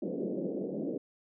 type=band-pass noise; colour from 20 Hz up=pink; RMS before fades=-35 dBFS; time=0.02-0.98 s; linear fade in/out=5 ms; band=180 to 550 Hz; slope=48 dB/octave; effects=none